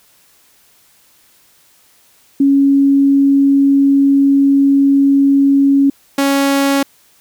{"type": "tone pair in turn", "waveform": ["sine", "sawtooth"], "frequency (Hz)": [277.2, 277.2], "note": ["C#4", "C#4"], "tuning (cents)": [0, 0], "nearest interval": "unison", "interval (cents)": 0, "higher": "neither", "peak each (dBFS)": -7, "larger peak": "neither", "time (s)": [[2.4, 5.9], [6.18, 6.83]], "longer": "first", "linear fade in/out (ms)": 5, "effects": ["white hiss -51 dBFS RMS until 7.2 s"]}